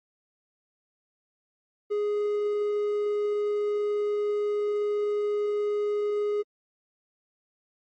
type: tone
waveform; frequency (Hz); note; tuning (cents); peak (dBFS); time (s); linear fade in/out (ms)
triangle; 415.3; G#4; 0; -22; 1.9-6.43; 20
effects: MP3 32 kbps